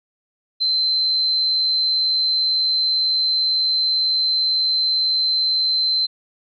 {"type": "tone", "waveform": "sine", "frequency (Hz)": 4089, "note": "C8", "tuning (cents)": -41, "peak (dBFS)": -16, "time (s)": [0.6, 6.07], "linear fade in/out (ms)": 20, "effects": []}